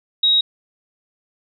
sine tone, 3800 Hz, A#7, 33 cents sharp, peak -12 dBFS, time 0.23-0.41 s, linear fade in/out 5 ms, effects none

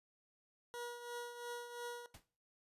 20% pulse tone with tremolo, 480 Hz, B4, 49 cents flat, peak -37 dBFS, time 0.74-2.06 s, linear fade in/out 0 ms, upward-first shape triangle, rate 2.9 Hz, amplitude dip 65%
pink noise with exponential decay, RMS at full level -49 dBFS, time 2.14-2.26 s, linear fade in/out 5 ms, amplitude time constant 24 ms
effects noise-tail reverb RT60 0.4 s tail -17 dB re dry + resampled to 32000 Hz

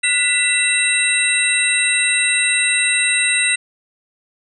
sine tone cluster, 1455 / 1987 / 2686 / 3863 / 8540 Hz, F#6 / B6 / E7 / B7 / C9, -29 / +10 / +32 / -39 / +34 cents, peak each -28 / -19 / -19 / -22 / -19 dBFS, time 0.03-3.56 s, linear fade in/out 10 ms, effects none

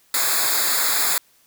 white noise with comb filter, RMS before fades -20 dBFS, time 0.14-1.18 s, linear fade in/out 2 ms, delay 0.34 ms, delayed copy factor -1, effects white hiss -58 dBFS RMS until 1.46 s

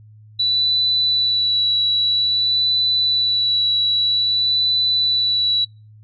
sine tone with vibrato, 3951 Hz, B7, in tune, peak -15 dBFS, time 0.39-5.65 s, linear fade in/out 10 ms, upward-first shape sine, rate 0.51 Hz, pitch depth 15 cents each way, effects noise-tail reverb RT60 0.3 s tail -26 dB re dry + added 107 Hz sine -42 dBFS peak until 6.03 s

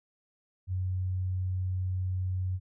sine tone, 92.5 Hz, F#2, in tune, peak -28 dBFS, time 0.67-2.6 s, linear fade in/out 50 ms, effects none

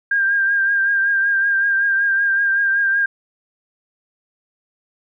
sine tone with vibrato, 1600 Hz, G6, 35 cents sharp, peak -14 dBFS, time 0.11-3.06 s, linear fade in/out 5 ms, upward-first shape triangle, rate 5.3 Hz, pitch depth 39 cents each way, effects none

